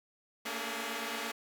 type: tone cluster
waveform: 5% pulse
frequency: 224.6 / 233.2 / 287.1 / 417.7 Hz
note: A3 / A#3 / D4 / G#4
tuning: +36 / +1 / -39 / +10 cents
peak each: -30 dBFS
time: 0.45-1.32 s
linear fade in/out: 10 ms
effects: none